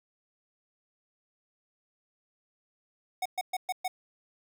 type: tone bursts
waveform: square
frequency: 740 Hz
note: F#5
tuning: in tune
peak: -29 dBFS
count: 5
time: 3.22-3.88 s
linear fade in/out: 5 ms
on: 36 ms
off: 120 ms
effects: none